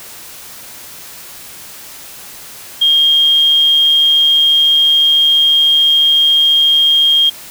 sine tone, 3227 Hz, G7, 50 cents sharp, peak -7 dBFS, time 2.81-7.3 s, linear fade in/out 10 ms, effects white hiss -33 dBFS RMS until 7.5 s

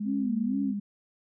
sine tone with pitch glide, 207.7 to 203.2 Hz, G#3 to G#3, 0 to -38 cents, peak -29 dBFS, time 0-0.8 s, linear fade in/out 10 ms, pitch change -38 cents, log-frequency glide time 0.22-0.48 s
sine tone with vibrato, 252.2 Hz, B3, 36 cents sharp, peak -27 dBFS, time 0.04-0.75 s, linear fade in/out 50 ms, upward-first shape sine, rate 2.2 Hz, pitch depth 170 cents each way
effects none

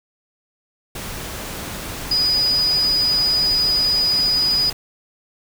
sine tone in noise, 4944 Hz, D#8, 12 cents flat, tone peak -15 dBFS, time 2.11-4.7 s, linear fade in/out 5 ms, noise pink, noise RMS -30 dBFS, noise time 0.95-4.73 s, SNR +12 dB, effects none

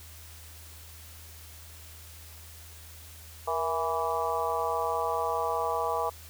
harmonic tone with a mistuned harmonic, 164.81 Hz, E3, in tune, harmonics 3 / 4 / 5 / 6 / 7, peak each -33 / -33 / -33 / -33 / -33 dBFS, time 3.47-6.1 s, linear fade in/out 10 ms, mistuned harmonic 3, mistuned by -67 cents, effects added 80 Hz sine -48 dBFS peak until 6.29 s + white hiss -50 dBFS RMS until 6.29 s

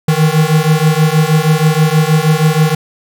square beating tone pair, 153.1 / 159.4 Hz, D#3 / D#3, -28 / +42 cents, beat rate 6.3 Hz, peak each -12 dBFS, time 0.08-2.75 s, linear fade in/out 5 ms, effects none

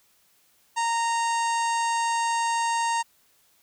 harmonic tone with a mistuned harmonic, 926 Hz, A#5, 12 cents flat, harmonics 1 / 2 / 3 / 4 / 5 / 6 / 7 / 8 / 9 / 10, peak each -23 / -33 / -36 / -42 / -40 / -44 / -38 / -40 / -40 / -48 dBFS, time 0.76-3.03 s, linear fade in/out 20 ms, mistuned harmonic 10, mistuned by +23 cents, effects white hiss -63 dBFS RMS until 3.62 s

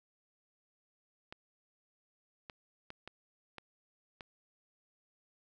clicks, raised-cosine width 0.3 ms, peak -29 dBFS, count 6, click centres 1.325 / 2.498 / 2.904 / 3.076 / 3.583 / 4.208 s, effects none

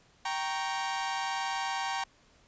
sawtooth chord, G diminished, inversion none, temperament equal with one note detuned, 780.4 / 932.3 / 1108.7 Hz, G5 / Bb5 / Db6, -8 / 0 / 0 cents, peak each -30 / -31 / -35 dBFS, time 0.25-2.04 s, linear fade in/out 5 ms, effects pink hiss -63 dBFS RMS until 2.47 s + resampled to 16000 Hz

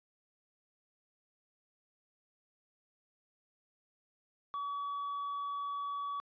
sine tone with tanh clipping, 1137 Hz, C#6, 44 cents sharp, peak -36 dBFS, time 4.54-6.2 s, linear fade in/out 0 ms, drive 2 dB, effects resampled to 11025 Hz

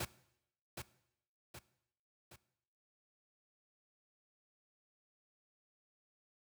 pink noise with echo, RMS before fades -38 dBFS, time 0-0.05 s, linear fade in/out 5 ms, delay 770 ms, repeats 3, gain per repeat -6 dB, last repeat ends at 2.36 s, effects noise-tail reverb RT60 0.8 s tail -18 dB re dry + high-pass 80 Hz 12 dB/octave

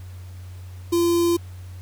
square tone with notch filter, 342.3 Hz, F4, 35 cents flat, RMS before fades -19 dBFS, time 0.92-1.37 s, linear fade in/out 10 ms, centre 1800 Hz, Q 0.57, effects added 91 Hz sine -35 dBFS peak until 1.81 s + pink hiss -52 dBFS RMS until 1.81 s

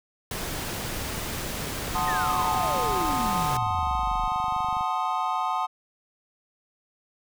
pink noise, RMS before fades -32 dBFS, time 0.31-3.57 s, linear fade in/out 2 ms
click train, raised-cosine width 5 ms, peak -29 dBFS, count 98, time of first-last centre 0.85-4.809 s, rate 24.5 Hz
triangle chord, F# diminished seventh, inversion none, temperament equal, 740 / 880 / 1046.5 / 1244.5 Hz, F#5 / A5 / C6 / Eb6, 0 / 0 / 0 / 0 cents, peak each -28 dBFS, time 1.94-5.67 s, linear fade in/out 20 ms
sine exponential sweep, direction down, 1898 to 34.65 Hz, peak -30 dBFS, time 2.07-4.28 s, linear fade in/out 10 ms
effects none

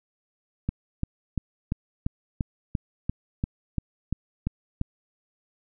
click train, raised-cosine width 5 ms, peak -13 dBFS, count 13, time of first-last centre 0.69-4.814 s, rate 2.91 Hz, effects none

